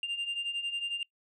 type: beating tone pair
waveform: sine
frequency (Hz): 2788 / 2799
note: F7 / F7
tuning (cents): -4 / +3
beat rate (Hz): 11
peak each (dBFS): -35 / -31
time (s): 0.03-1.03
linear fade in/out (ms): 2
effects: noise-tail reverb RT60 0.1 s tail -26 dB re dry + tanh soft clip ceiling -29 dBFS